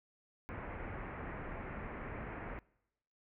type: low-pass noise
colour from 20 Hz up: pink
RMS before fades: -44 dBFS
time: 0.49-2.59 s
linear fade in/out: 0 ms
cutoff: 2300 Hz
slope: 48 dB/octave
effects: noise-tail reverb RT60 0.9 s tail -24 dB re dry